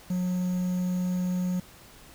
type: tone with quantisation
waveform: triangle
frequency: 181.1 Hz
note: F#3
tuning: 37 cents flat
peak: -23 dBFS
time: 0.1-1.6 s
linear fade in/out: 5 ms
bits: 8
effects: pink hiss -51 dBFS RMS until 2.14 s